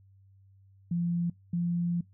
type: tone pair in turn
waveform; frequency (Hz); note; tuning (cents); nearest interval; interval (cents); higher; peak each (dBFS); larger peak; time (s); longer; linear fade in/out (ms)
sine; 172.2 / 172.85; F3 / F3; -24 / -18; unison; 6; second; -26; neither; 0.91-1.3 / 1.53-2.01; second; 5
effects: noise-tail reverb RT60 0.2 s tail -24 dB re dry + added 97 Hz sine -56 dBFS peak until 2.13 s